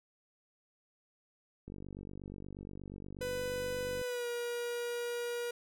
click train, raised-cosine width 3 ms, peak -33 dBFS, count 114, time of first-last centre 1.68-4.015 s, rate 48.4 Hz
45% pulse tone with pitch glide, 498.9 to 478.3 Hz, B4 to A#4, +17 to +44 cents, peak -35 dBFS, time 3.21-5.51 s, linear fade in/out 5 ms, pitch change -73 cents, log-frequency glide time 4.03-4.27 s
effects none

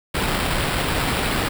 pink noise with sample-and-hold, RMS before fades -22 dBFS, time 0.14-1.49 s, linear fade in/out 10 ms, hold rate 6300 Hz, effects none

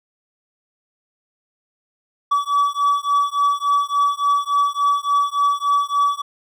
triangle beating tone pair, 1143 / 1146.5 Hz, D6 / D6, -47 / -42 cents, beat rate 3.5 Hz, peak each -17 dBFS, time 2.31-6.22 s, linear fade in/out 10 ms, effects none

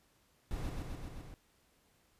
brown noise with echo, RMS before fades -38 dBFS, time 0.51-0.69 s, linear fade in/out 0 ms, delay 130 ms, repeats 5, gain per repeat -2 dB, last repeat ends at 1.34 s, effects pink hiss -71 dBFS RMS until 2.19 s + resampled to 32000 Hz

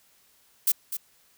violet noise with echo, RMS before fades -21 dBFS, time 0.67-0.72 s, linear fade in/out 5 ms, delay 250 ms, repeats 1, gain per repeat -10 dB, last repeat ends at 0.97 s, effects white hiss -62 dBFS RMS until 1.37 s

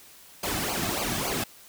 pink noise with flanger, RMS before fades -29 dBFS, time 0.43-1.44 s, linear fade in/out 5 ms, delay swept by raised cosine 0.54 to 2.14 ms, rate 3.5 Hz, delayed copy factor -0.8, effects white hiss -51 dBFS RMS until 1.68 s

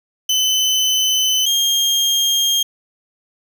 30% pulse tone pair in turn, 3034 / 3220 Hz, F#7 / G7, +43 / +46 cents, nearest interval minor second, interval 103 cents, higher second, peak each -11 dBFS, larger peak neither, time 0.29-1.46 / 1.46-2.63 s, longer neither, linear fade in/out 5 ms, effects none

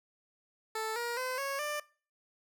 15% pulse tone with pitch steps, 440 / 474.3 / 511.3 / 551.2 / 594.2 Hz, A4 / A#4 / C5 / C#5 / D5, 0 / +30 / -40 / -10 / +20 cents, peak -27 dBFS, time 0.75-1.8 s, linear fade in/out 5 ms, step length 210 ms, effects noise-tail reverb RT60 0.4 s tail -22 dB re dry

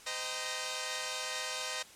5% pulse chord, C minor seventh, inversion none, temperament equal with one note detuned, 512.8 / 622.3 / 784 / 932.3 Hz, C5 / Eb5 / G5 / Bb5, -35 / 0 / 0 / 0 cents, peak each -28 / -28 / -32 / -30 dBFS, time 0.06-1.83 s, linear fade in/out 10 ms, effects white hiss -54 dBFS RMS until 1.95 s + low-pass 9000 Hz 12 dB/octave

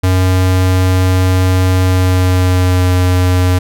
square tone with pitch glide, 92.5 to 90.86 Hz, F#2 to F#2, 0 to -31 cents, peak -9 dBFS, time 0.03-3.59 s, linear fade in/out 10 ms, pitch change -31 cents, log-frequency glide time 1.81-2.89 s, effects none

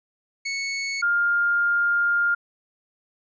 sawtooth / sine tone pair in turn, 2210 / 1406 Hz, C#7 / F6, -6 / +11 cents, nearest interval minor sixth, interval 783 cents, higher first, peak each -22 / -18 dBFS, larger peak second, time 0.45-1.02 / 1.02-2.35 s, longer second, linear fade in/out 10 ms, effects resampled to 16000 Hz

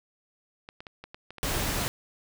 clicks, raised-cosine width 0.3 ms, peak -26 dBFS, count 8, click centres 0.689 / 0.805 / 0.868 / 1.04 / 1.145 / 1.306 / 1.383 / 1.591 s
pink noise, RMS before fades -29 dBFS, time 1.43-1.88 s, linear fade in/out 0 ms
effects none

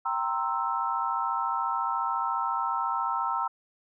sine chord, C dominant seventh, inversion second, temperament equal, 784 / 932.3 / 1046.5 / 1318.5 Hz, G5 / Bb5 / C6 / E6, 0 / 0 / 0 / 0 cents, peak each -34 / -30 / -33 / -30 dBFS, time 0.05-3.48 s, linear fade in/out 10 ms, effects none

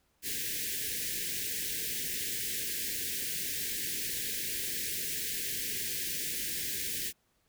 white band-stop noise, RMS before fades -35 dBFS, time 0.22-7.13 s, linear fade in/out 50 ms, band 500 to 1600 Hz, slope 96 dB/octave, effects pink hiss -73 dBFS RMS until 7.48 s

